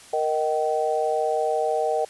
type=chord; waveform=sine; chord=Eb major; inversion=second; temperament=equal with one note detuned; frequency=466.2 / 622.3 / 768.3 Hz; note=Bb4 / Eb5 / G5; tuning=0 / 0 / -35 cents; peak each=-25 dBFS; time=0.13-2.05 s; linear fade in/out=5 ms; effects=white hiss -47 dBFS RMS until 2.09 s + resampled to 24000 Hz